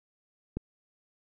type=click; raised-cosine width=3 ms; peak=-19 dBFS; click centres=0.57 s; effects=none